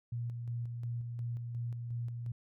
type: tone with tremolo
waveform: sine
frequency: 118.7 Hz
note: A#2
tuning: 32 cents sharp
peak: -34 dBFS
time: 0.12-2.32 s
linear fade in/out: 5 ms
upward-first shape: square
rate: 2.8 Hz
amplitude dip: 35%
effects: none